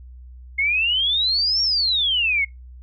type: exponential two-way sweep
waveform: sine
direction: up then down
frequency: 2134 to 5588 to 2134 Hz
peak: -17 dBFS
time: 0.58-2.45 s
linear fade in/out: 10 ms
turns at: 1.62 s
effects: noise-tail reverb RT60 0.2 s tail -25 dB re dry + added 62 Hz sine -38 dBFS peak until 2.82 s